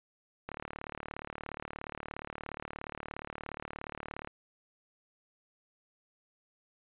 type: click train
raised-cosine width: 0.5 ms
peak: -24 dBFS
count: 141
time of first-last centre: 0.49-4.274 s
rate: 37 Hz
effects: resampled to 8000 Hz